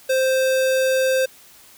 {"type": "tone", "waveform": "square", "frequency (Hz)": 523.3, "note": "C5", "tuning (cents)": 0, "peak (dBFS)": -17, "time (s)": [0.09, 1.26], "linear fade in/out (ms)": 10, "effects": ["white hiss -48 dBFS RMS until 1.77 s"]}